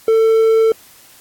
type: tone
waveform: triangle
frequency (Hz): 446.6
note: A4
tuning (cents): +26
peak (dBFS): -7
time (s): 0.08-0.72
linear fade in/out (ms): 2
effects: white hiss -45 dBFS RMS until 1.2 s + AAC 64 kbps